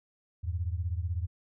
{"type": "beating tone pair", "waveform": "sine", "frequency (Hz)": [82.2, 98.2], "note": ["E2", "G2"], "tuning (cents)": [-4, 4], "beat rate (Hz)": 16, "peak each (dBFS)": [-31, -34], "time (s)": [0.43, 1.27], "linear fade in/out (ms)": 20, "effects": []}